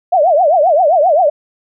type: tone with vibrato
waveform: sine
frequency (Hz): 659.3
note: E5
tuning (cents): 0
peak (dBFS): -7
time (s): 0.12-1.3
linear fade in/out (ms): 10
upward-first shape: triangle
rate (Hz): 7.6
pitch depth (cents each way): 290
effects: none